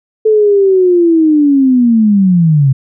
sine linear sweep, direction down, 439.7 to 129.6 Hz, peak -5 dBFS, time 0.25-2.73 s, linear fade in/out 10 ms, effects none

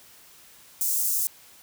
white high-pass noise, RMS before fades -25 dBFS, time 0.81-1.27 s, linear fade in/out 0 ms, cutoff 6600 Hz, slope 24 dB/octave, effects white hiss -52 dBFS RMS until 1.62 s

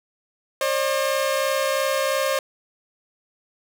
sawtooth tone pair together, 538 / 600.9 Hz, C5 / D5, +48 / +40 cents, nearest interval major second, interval 192 cents, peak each -18 / -21 dBFS, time 0.61-2.39 s, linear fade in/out 2 ms, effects none

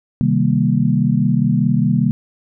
sine chord, C minor seventh, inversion none, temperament equal, 130.81 / 155.56 / 196 / 233.1 Hz, C3 / Eb3 / G3 / Bb3, 0 / 0 / 0 / 0 cents, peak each -18 dBFS, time 0.21-2.11 s, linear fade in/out 0 ms, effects none

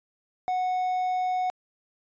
triangle tone, 736 Hz, F#5, 9 cents flat, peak -22 dBFS, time 0.48-1.5 s, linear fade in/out 0 ms, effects resampled to 16000 Hz

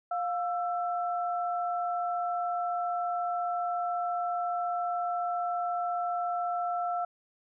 sine tone pair together, 706 / 1332.8 Hz, F5 / E6, +19 / +19 cents, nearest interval major seventh, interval 1100 cents, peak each -29 / -35 dBFS, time 0.11-7.05 s, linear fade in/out 5 ms, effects none

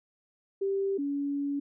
sine tone pair in turn, 392 / 283.2 Hz, G4 / C#4, 0 / +37 cents, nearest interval tritone, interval 563 cents, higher first, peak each -26 / -28 dBFS, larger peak first, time 0.61-0.98 / 0.98-1.6 s, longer second, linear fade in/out 10 ms, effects none

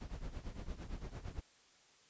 brown noise with tremolo, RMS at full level -41 dBFS, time 0-1.41 s, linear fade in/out 20 ms, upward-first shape triangle, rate 8.8 Hz, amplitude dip 90%, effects white hiss -66 dBFS RMS until 2.09 s + resampled to 16000 Hz

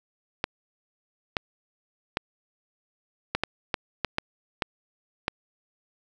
clicks, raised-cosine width 0.3 ms, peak -8 dBFS, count 10, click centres 0.441 / 1.368 / 2.171 / 3.35 / 3.436 / 3.742 / 4.047 / 4.184 / 4.622 / 5.281 s, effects none

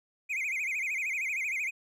triangle tone with vibrato, 2286 Hz, D7, 47 cents flat, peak -28 dBFS, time 0.29-1.71 s, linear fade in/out 20 ms, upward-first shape sine, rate 13 Hz, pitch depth 180 cents each way, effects none

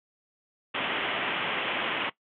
white low-pass noise, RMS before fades -30 dBFS, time 0.74-2.1 s, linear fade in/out 10 ms, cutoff 3300 Hz, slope 96 dB/octave, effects noise-tail reverb RT60 0.1 s tail -18 dB re dry + high-pass 200 Hz 12 dB/octave

